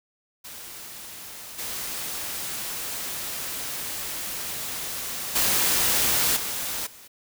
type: noise with level steps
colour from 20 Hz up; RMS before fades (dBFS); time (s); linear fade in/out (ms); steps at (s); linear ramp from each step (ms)
white; -40 / -32 / -22 / -30 / -47; 0.44-7.08; 10; 1.58 / 5.35 / 6.36 / 6.86; 10
effects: none